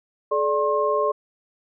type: tone cluster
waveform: sine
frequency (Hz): 428.6 / 586 / 1069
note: A4 / D5 / C6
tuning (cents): -45 / -4 / +37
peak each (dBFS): -23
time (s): 0.31-1.12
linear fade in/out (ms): 10
effects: none